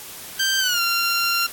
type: tone with pitch glide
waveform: 15% pulse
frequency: 1568 to 1380.9 Hz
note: G6 to F6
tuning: 0 to -20 cents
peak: -12 dBFS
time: 0.39-1.47 s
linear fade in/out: 10 ms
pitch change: -220 cents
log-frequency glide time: 0.59-0.8 s
effects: white hiss -37 dBFS RMS until 1.52 s + AAC 64 kbps